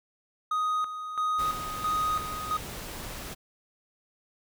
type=tone with tremolo; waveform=triangle; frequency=1248 Hz; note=D#6; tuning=5 cents sharp; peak=-23 dBFS; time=0.51-2.57 s; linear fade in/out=5 ms; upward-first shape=square; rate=1.5 Hz; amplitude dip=65%
type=noise; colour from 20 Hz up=pink; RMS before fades=-39 dBFS; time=1.38-3.35 s; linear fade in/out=20 ms
effects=none